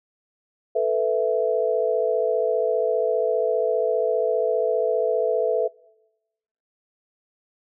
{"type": "chord", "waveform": "sine", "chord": "A suspended second", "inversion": "none", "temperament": "just", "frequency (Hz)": [440, 495, 660], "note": ["A4", "B4", "E5"], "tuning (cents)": [0, 4, 2], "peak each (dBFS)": -23, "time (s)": [0.75, 5.68], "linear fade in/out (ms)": 10, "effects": ["noise-tail reverb RT60 1.0 s tail -24 dB re dry"]}